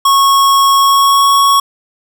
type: tone with pitch glide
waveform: square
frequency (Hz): 1100 to 1110.2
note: C#6 to C#6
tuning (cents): -14 to +2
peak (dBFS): -7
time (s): 0.05-1.6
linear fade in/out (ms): 5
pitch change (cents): +16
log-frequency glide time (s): 0.76-1.29
effects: none